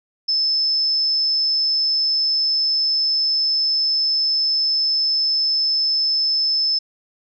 sine tone, 5250 Hz, E8, 8 cents flat, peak -16 dBFS, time 0.28-6.79 s, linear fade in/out 10 ms, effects none

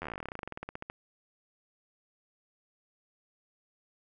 slowing click train, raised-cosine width 0.5 ms, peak -23 dBFS, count 27, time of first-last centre 0.02-0.899 s, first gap 11 ms, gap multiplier 1.08, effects none

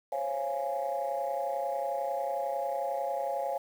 sine chord, Db major seventh, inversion third, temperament equal with one note detuned, 523.3 / 554.4 / 690.4 / 830.6 Hz, C5 / Db5 / F5 / Ab5, 0 / 0 / -20 / 0 cents, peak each -38 / -33 / -34 / -34 dBFS, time 0.12-3.58 s, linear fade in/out 5 ms, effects tanh soft clip ceiling -22 dBFS + 9-bit

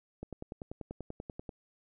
click train, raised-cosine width 2 ms, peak -27 dBFS, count 14, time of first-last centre 0.23-1.492 s, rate 10.3 Hz, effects none

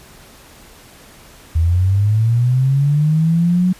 sine linear sweep, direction up, 78.9 to 185 Hz, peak -11 dBFS, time 1.55-3.73 s, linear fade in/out 10 ms, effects pink hiss -43 dBFS RMS until 3.79 s + resampled to 32000 Hz

